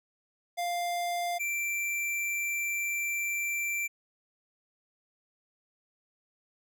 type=tone pair in turn; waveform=square; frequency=698.5 / 2349 Hz; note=F5 / D7; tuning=0 / 0 cents; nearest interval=octave + major sixth; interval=2100 cents; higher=second; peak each=-30 / -30 dBFS; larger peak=neither; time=0.57-1.39 / 1.39-3.88 s; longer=second; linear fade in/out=20 ms; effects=none